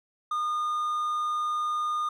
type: tone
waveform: triangle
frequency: 1220 Hz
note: D#6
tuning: 34 cents flat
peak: -24 dBFS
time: 0.31-2.09 s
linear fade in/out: 5 ms
effects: none